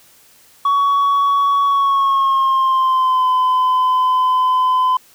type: tone with pitch glide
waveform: sine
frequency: 1123 to 1018 Hz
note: C#6 to C6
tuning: +22 to -48 cents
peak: -9 dBFS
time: 0.65-4.97 s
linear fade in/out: 5 ms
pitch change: -170 cents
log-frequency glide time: 1.66-3.28 s
effects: tanh soft clip ceiling -11 dBFS + white hiss -49 dBFS RMS until 5.14 s